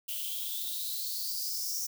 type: noise with high-pass filter sweep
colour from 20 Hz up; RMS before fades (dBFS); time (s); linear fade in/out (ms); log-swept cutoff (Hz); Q
violet; -35; 0.08-1.87; 10; 2900 to 5800; 9.1
effects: none